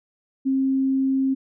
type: tone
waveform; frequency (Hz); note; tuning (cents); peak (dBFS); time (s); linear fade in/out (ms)
sine; 267.1; C4; +36; -18; 0.45-1.35; 20
effects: none